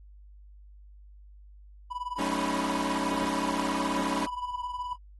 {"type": "tone with tremolo", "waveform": "triangle", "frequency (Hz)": 987.8, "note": "B5", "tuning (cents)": 0, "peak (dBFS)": -27, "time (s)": [1.9, 4.96], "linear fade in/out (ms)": 20, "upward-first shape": "sine", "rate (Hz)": 19, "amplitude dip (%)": 85}
{"type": "chord", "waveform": "sawtooth", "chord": "D# half-diminished seventh", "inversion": "first", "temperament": "equal with one note detuned", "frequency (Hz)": [186.93, 220, 277.2, 311.1], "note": ["F#3", "A3", "C#4", "D#4"], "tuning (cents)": [18, 0, 0, 0], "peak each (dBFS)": [-33, -32, -28, -30], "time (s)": [2.18, 4.27], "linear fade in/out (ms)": 20}
{"effects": ["added 50 Hz sine -48 dBFS peak until 5.19 s", "AAC 32 kbps"]}